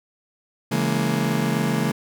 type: chord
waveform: 35% pulse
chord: A# half-diminished seventh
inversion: first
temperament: just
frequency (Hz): 139.85 / 167.82 / 209.8 / 233.1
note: C#3 / E3 / G#3 / A#3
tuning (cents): +16 / +31 / +18 / 0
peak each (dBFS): -24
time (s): 0.71-1.92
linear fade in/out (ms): 10
effects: none